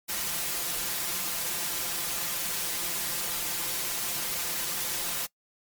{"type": "noise with comb filter", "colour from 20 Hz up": "white", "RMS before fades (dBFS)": -31, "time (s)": [0.08, 5.27], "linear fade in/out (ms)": 20, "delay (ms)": 5.8, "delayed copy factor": 0.7, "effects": ["noise-tail reverb RT60 0.1 s tail -22 dB re dry", "MP3 96 kbps"]}